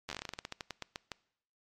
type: slowing click train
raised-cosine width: 0.2 ms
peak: -21 dBFS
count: 19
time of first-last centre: 0.09-1.117 s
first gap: 11 ms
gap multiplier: 1.17
effects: noise-tail reverb RT60 0.7 s tail -22 dB re dry + MP3 64 kbps